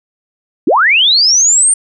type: linear sweep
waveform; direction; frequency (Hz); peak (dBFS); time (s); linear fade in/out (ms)
sine; up; 225.4 to 9020; -6; 0.67-1.74; 5
effects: none